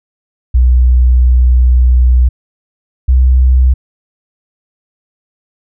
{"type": "tone pair in turn", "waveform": "sine", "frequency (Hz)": [62, 63.78], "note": ["B1", "C2"], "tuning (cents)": [7, -44], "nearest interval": "unison", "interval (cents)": 49, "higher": "second", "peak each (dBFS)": -4, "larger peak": "neither", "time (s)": [[0.54, 2.29], [3.08, 3.74]], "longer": "first", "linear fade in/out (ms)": 10, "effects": []}